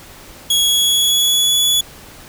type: tone with pitch glide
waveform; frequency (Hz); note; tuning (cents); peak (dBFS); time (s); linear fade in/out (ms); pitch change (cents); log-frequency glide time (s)
sawtooth; 3333 to 3413; G#7 to G#7; +5 to +47; -9; 0.5-1.81; 5; +42; 0.61-1.62
effects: pink hiss -39 dBFS RMS until 2.28 s